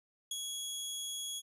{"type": "tone with ADSR envelope", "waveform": "20% pulse", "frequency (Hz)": 3337, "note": "G#7", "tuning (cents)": 8, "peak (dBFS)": -29, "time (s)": [0.31, 1.42], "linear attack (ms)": 4, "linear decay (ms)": 36, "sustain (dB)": -3, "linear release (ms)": 41, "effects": []}